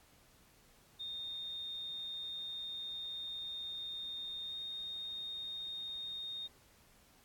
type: tone with pitch glide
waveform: sine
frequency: 3664 to 3692 Hz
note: A#7 to A#7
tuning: -31 to -17 cents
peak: -40 dBFS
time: 0.99-6.48 s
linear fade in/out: 20 ms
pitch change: +14 cents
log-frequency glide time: 4.46-4.54 s
effects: pink hiss -65 dBFS RMS until 7.24 s + AAC 64 kbps